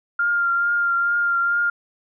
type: tone with vibrato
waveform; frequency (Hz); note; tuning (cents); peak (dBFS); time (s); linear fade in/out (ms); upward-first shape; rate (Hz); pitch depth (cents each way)
sine; 1398; F6; +1; -17; 0.19-1.7; 5; triangle; 2.3; 23
effects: none